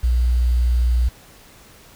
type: tone with quantisation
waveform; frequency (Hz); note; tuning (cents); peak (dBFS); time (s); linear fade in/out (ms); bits
sine; 60.5; B1; -35; -14; 0.03-1.09; 10; 7
effects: pink hiss -47 dBFS RMS until 1.95 s